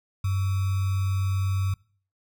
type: tone with sample-and-hold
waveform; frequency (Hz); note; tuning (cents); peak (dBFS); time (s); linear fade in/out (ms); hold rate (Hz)
sine; 96; G2; -36; -22; 0.24-1.74; 5; 1225
effects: noise-tail reverb RT60 0.5 s tail -25 dB re dry